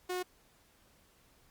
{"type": "tone", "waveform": "sawtooth", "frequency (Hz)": 363.2, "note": "F#4", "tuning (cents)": -32, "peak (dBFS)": -30, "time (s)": [0.09, 0.23], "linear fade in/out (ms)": 10, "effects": ["pink hiss -66 dBFS RMS until 1.5 s", "Opus 48 kbps"]}